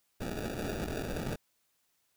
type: noise with sample-and-hold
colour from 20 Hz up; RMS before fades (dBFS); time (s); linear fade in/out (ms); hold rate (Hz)
white; -36; 0.2-1.36; 10; 1050
effects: white hiss -75 dBFS RMS until 2.16 s